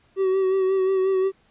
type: tone with vibrato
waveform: triangle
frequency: 380.6 Hz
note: F#4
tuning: 49 cents sharp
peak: -16 dBFS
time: 0.16-1.32 s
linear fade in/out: 50 ms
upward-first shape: sine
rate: 5.6 Hz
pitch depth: 30 cents each way
effects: pink hiss -61 dBFS RMS until 1.5 s + resampled to 8000 Hz